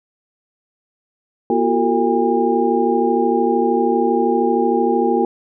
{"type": "tone cluster", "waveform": "sine", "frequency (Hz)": [240.3, 345.2, 378.1, 451.7, 809], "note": ["B3", "F4", "F#4", "A4", "G#5"], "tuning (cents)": [-47, -20, 38, 45, -46], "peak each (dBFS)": -20, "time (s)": [1.5, 5.25], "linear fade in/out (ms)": 2, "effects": []}